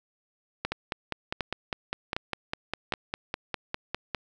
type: two click trains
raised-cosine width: 0.3 ms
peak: -13 / -12 dBFS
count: 18 / 4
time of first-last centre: 0.72-4.147 / 0.65-2.923 s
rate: 4.96 / 1.32 Hz
effects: none

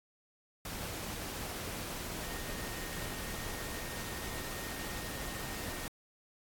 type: tone in noise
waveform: sine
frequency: 1850 Hz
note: A#6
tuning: 14 cents flat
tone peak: -50 dBFS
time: 2.22-5.87 s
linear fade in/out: 2 ms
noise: pink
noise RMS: -41 dBFS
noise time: 0.65-5.88 s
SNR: -12 dB
effects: AAC 64 kbps

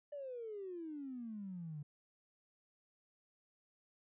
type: exponential sweep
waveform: triangle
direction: down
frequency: 594 to 143.2 Hz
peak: -39 dBFS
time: 0.12-1.83 s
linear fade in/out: 10 ms
effects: tanh soft clip ceiling -41 dBFS + resampled to 8000 Hz

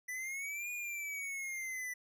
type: exponential two-way sweep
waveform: square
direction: up then down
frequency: 1975.5 to 2455 to 1975.5 Hz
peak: -39 dBFS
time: 0.08-1.94 s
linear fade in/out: 10 ms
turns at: 0.71 s
effects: none

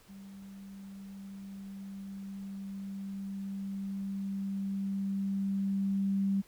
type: tone with level ramp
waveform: sine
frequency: 196 Hz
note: G3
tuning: in tune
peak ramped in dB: -46 to -26 dBFS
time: 0.08-6.42 s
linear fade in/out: 20 ms
effects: pink hiss -61 dBFS RMS until 6.47 s

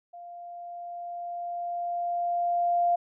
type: tone with level ramp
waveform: sine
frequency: 697 Hz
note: F5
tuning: 4 cents flat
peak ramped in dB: -41 to -20 dBFS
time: 0.13-2.96 s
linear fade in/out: 10 ms
effects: none

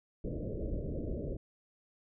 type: low-pass noise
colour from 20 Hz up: pink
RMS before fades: -37 dBFS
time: 0.24-1.37 s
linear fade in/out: 5 ms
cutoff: 610 Hz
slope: 96 dB/octave
effects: none

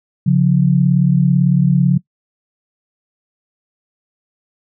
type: tone pair together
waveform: sine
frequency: 139.38 / 177.4 Hz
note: C#3 / F3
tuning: +10 / +27 cents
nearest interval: major third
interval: 417 cents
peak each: -12 dBFS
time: 0.26-1.98 s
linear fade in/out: 10 ms
effects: noise-tail reverb RT60 0.1 s tail -21 dB re dry

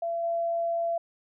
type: tone with level steps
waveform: sine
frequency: 676 Hz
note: E5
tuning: 43 cents sharp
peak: -27 / -25 dBFS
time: 0.02-0.98 s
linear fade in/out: 5 ms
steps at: 0.23 s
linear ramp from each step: 10 ms
effects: none

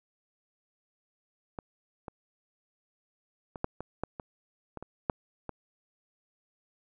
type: clicks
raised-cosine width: 1 ms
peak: -23 / -25 / -25 / -14 / -23 / -17 / -24 / -25 / -27 / -12 / -22 dBFS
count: 11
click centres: 1.588 / 2.082 / 3.558 / 3.644 / 3.806 / 4.036 / 4.198 / 4.773 / 4.826 / 5.098 / 5.493 s
effects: none

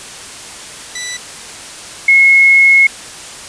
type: tone pair in turn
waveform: 15% pulse / sine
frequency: 1975.5 / 2173 Hz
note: B6 / C#7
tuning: 0 / -35 cents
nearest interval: major second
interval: 165 cents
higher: second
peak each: -15 / -4 dBFS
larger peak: second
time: 0.95-1.17 / 2.08-2.87 s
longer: second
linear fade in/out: 5 ms
effects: white hiss -30 dBFS RMS until 3.48 s + resampled to 22050 Hz

